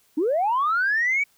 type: linear sweep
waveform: sine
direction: up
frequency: 277.2 to 2300 Hz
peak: -18 dBFS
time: 0.17-1.24 s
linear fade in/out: 10 ms
effects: tanh soft clip ceiling -15 dBFS + white hiss -62 dBFS RMS until 1.37 s